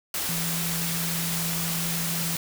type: tone in noise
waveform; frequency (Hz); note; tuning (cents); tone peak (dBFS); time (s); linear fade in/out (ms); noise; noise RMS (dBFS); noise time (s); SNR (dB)
sine; 167.5; E3; +28; -30; 0.29-2.36; 2; white; -29; 0.14-2.37; -4
effects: none